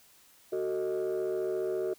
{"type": "chord", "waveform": "sine", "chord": "D# diminished", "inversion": "first", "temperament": "just", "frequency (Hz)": [373.4, 448, 622.3], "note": ["F#4", "A4", "D#5"], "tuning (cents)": [16, 31, 0], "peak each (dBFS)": [-29, -33, -35], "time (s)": [0.52, 1.94], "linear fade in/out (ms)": 10, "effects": ["tanh soft clip ceiling -25 dBFS", "white hiss -60 dBFS RMS until 1.98 s"]}